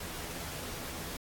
pink noise with comb filter, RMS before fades -41 dBFS, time 0-1.17 s, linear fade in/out 5 ms, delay 12 ms, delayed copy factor +0.5, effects AAC 64 kbps

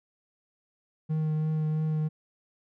triangle tone with vibrato, 155.56 Hz, D#3, in tune, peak -23 dBFS, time 1.09-2.09 s, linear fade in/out 20 ms, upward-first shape triangle, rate 3 Hz, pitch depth 16 cents each way, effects none

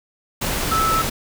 sine tone in noise, 1310 Hz, E6, 11 cents flat, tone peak -17 dBFS, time 0.71-1.02 s, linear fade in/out 10 ms, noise pink, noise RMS -23 dBFS, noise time 0.41-1.1 s, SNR +3 dB, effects none

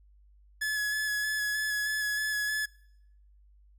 45% pulse tone with vibrato, 1704 Hz, G#6, 44 cents sharp, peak -28 dBFS, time 0.61-2.66 s, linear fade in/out 10 ms, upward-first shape square, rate 3.2 Hz, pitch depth 15 cents each way, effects noise-tail reverb RT60 0.8 s tail -24 dB re dry + added 50 Hz sine -56 dBFS peak until 3.78 s

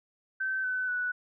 sine tone with pitch steps, 1542 / 1510.3 / 1479.2 Hz, G6 / F#6 / F#6, -29 / +35 / -1 cents, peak -28 dBFS, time 0.4-1.12 s, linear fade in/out 10 ms, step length 240 ms, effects none

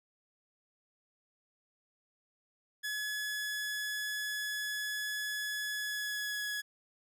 sawtooth tone with pitch glide, 1699 to 1683.4 Hz, G#6 to G#6, +39 to +23 cents, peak -31 dBFS, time 2.83-6.62 s, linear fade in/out 20 ms, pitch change -16 cents, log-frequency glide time 5.72-6.46 s, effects none

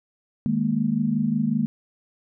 sine chord, D# suspended fourth, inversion none, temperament equal, 155.56 / 207.7 / 233.1 Hz, D#3 / G#3 / A#3, 0 / 0 / 0 cents, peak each -27 / -24 / -23 dBFS, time 0.46-1.66 s, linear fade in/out 0 ms, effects none

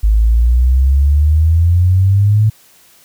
sine exponential sweep, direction up, 51.91 to 109.8 Hz, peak -7 dBFS, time 0.03-2.5 s, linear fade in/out 10 ms, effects white hiss -47 dBFS RMS until 3.04 s

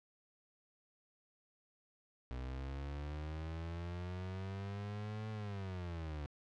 35% pulse linear two-way sweep, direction up then down, 61.74 to 109.3 to 71.7 Hz, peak -39 dBFS, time 2.31-6.26 s, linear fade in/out 0 ms, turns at 5.3 s, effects low-pass 4000 Hz 12 dB/octave

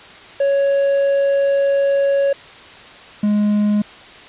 triangle tone pair in turn, 556 / 208.3 Hz, C#5 / G#3, +5 / +5 cents, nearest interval octave + perfect fourth, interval 1700 cents, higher first, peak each -11 dBFS, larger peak neither, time 0.4-2.33 / 3.23-3.82 s, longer first, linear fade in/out 5 ms, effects white hiss -39 dBFS RMS until 4.28 s + resampled to 8000 Hz

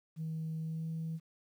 sine tone with pitch glide, 159.6 to 161.83 Hz, D#3 to E3, +44 to -32 cents, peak -34 dBFS, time 0.16-1.2 s, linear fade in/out 50 ms, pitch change +24 cents, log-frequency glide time 0.6-0.89 s, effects tanh soft clip ceiling -32 dBFS + 11-bit

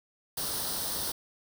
white noise with comb filter, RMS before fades -33 dBFS, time 0.37-1.12 s, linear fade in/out 5 ms, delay 0.21 ms, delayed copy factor +0.7, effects none

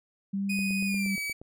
sine tone with vibrato, 196 Hz, G3, in tune, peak -27 dBFS, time 0.33-1.16 s, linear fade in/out 10 ms, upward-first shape triangle, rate 1.9 Hz, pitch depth 20 cents each way
40% pulse tone with pitch glide, 2489 to 2282 Hz, D#7 to C#7, 0 to +50 cents, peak -30 dBFS, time 0.49-1.33 s, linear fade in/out 10 ms, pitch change -150 cents, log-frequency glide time 0.85-1.14 s
click train, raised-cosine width 2 ms, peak -32 dBFS, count 8, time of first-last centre 0.59-1.415 s, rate 8.48 Hz
effects none

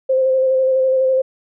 sine tone with vibrato, 523.3 Hz, C5, in tune, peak -12 dBFS, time 0.09-1.22 s, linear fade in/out 10 ms, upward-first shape square, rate 12 Hz, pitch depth 16 cents each way, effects none

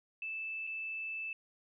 sine tone with dropouts, 2634 Hz, E7, 2 cents flat, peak -37 dBFS, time 0.22-1.33 s, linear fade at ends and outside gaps 2 ms, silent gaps 0.669-0.673 s, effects none

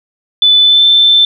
sine tone with pitch glide, 3496 to 3541 Hz, A7 to A7, -12 to +10 cents, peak -4 dBFS, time 0.42-1.25 s, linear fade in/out 2 ms, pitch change +22 cents, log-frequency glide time 0.6-0.85 s, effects none

